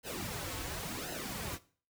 pink noise with flanger, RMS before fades -40 dBFS, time 0.03-1.59 s, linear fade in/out 50 ms, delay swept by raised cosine 0.86 to 5.06 ms, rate 0.93 Hz, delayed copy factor -0.8, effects noise-tail reverb RT60 0.4 s tail -17 dB re dry

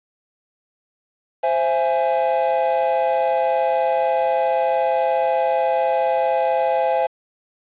triangle chord, C augmented, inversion none, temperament equal with one note detuned, 523.3 / 667.3 / 830.6 Hz, C5 / E5 / G#5, 0 / +21 / 0 cents, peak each -19 dBFS, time 1.43-7.07 s, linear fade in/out 10 ms, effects resampled to 8000 Hz + 7-bit

